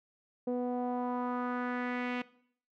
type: tone with low-pass filter sweep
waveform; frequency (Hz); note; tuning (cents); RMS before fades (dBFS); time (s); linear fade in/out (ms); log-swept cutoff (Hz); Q
sawtooth; 246.9; B3; 0; -34; 0.47-2.22; 5; 530 to 2600; 2.6
effects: noise-tail reverb RT60 0.6 s tail -19 dB re dry